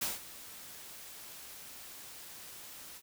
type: noise with ADSR envelope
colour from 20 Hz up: white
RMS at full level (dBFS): -33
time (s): 0.01-3.02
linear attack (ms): 11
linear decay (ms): 170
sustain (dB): -16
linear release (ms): 53
effects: none